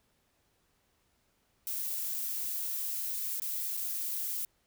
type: noise with dropouts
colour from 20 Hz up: violet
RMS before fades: -35 dBFS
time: 1.67-4.45 s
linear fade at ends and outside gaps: 1 ms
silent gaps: 3.399-3.419 / 3.769-3.773 s
effects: pink hiss -73 dBFS RMS until 4.66 s